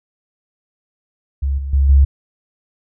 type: tone with level steps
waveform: sine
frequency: 68.8 Hz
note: C#2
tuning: 12 cents flat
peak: -15 / -21 / -10 / -6 dBFS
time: 1.42-2.05 s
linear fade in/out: 10 ms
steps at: 1.58 / 1.73 / 1.89 s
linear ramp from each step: 5 ms
effects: none